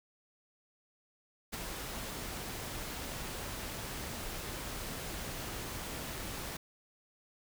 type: noise with ADSR envelope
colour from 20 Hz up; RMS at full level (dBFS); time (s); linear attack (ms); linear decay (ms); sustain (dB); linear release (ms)
pink; -37; 1.52-6.57; 20; 18; -4; 5
effects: none